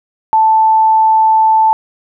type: tone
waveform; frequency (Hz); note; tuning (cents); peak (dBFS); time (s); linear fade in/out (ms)
sine; 880; A5; 0; -6; 0.33-1.73; 0
effects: none